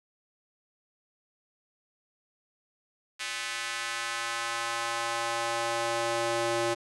square tone with high-pass filter sweep, 116.54 Hz, A#2, in tune, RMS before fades -31 dBFS, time 3.19-6.75 s, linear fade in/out 20 ms, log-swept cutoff 2100 to 420 Hz, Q 1.2, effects resampled to 24000 Hz + 9-bit

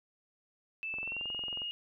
sine tone with pitch glide, 2637 to 2859 Hz, E7 to F7, 0 to +40 cents, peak -35 dBFS, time 0.83-1.71 s, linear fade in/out 0 ms, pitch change +140 cents, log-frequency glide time 1.01-1.3 s
click train, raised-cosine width 1 ms, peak -34 dBFS, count 16, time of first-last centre 0.94-1.619 s, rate 22.1 Hz
effects none

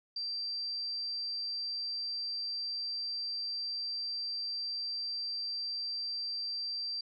sine tone, 4699 Hz, D8, in tune, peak -34 dBFS, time 0.16-7.01 s, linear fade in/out 5 ms, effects none

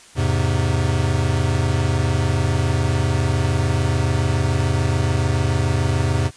square chord, E augmented, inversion none, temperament equal with one note detuned, 83.85 / 103.83 / 130.81 Hz, E2 / G#2 / B#2, +30 / 0 / 0 cents, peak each -22 dBFS, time 0.15-6.31 s, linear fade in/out 50 ms, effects white hiss -46 dBFS RMS until 6.36 s + resampled to 22050 Hz

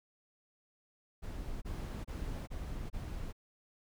brown noise bursts, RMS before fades -40 dBFS, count 5, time 1.22-3.328 s, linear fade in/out 20 ms, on 400 ms, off 27 ms, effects none

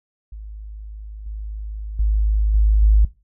sine tone with level steps, 52.6 Hz, G#1, 23 cents sharp, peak -31 / -26 / -14 / -11 / -9 dBFS, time 0.32-3.05 s, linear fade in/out 5 ms, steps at 1.26 / 1.99 / 2.54 / 2.82 s, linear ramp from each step 5 ms, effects noise-tail reverb RT60 0.3 s tail -20 dB re dry

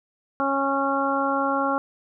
harmonic tone, 274.9 Hz, C#4, 14 cents flat, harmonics 1 / 2 / 3 / 4 / 5, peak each -27 / -27 / -27 / -27 / -27 dBFS, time 0.4-1.78 s, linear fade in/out 0 ms, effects none

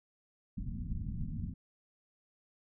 pink low-pass noise, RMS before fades -38 dBFS, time 0.57-1.54 s, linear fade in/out 10 ms, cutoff 240 Hz, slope 48 dB/octave, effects none

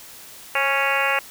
harmonic tone with a mistuned harmonic, 277 Hz, C#4, 1 cent flat, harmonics 2 / 3 / 4 / 5 / 6 / 7 / 8 / 9 / 10, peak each -27 / -27 / -27 / -27 / -27 / -27 / -27 / -27 / -27 dBFS, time 0.55-1.19 s, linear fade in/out 2 ms, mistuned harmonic 2, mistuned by -28 cents, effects white hiss -42 dBFS RMS until 1.3 s

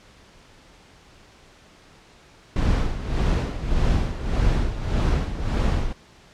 brown noise with tremolo, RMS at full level -19 dBFS, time 2.56-5.93 s, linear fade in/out 2 ms, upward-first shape sine, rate 1.7 Hz, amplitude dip 70%, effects pink hiss -51 dBFS RMS until 6.33 s + low-pass 6000 Hz 12 dB/octave

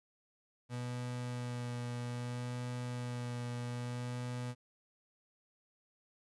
35% pulse tone with vibrato, 122.3 Hz, B2, 16 cents flat, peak -36 dBFS, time 0.69-4.55 s, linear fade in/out 50 ms, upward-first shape sine, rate 0.62 Hz, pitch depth 16 cents each way, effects resampled to 24000 Hz + 13-bit

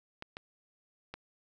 clicks, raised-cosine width 0.3 ms, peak -25 dBFS, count 3, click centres 0.224 / 0.369 / 1.14 s, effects none

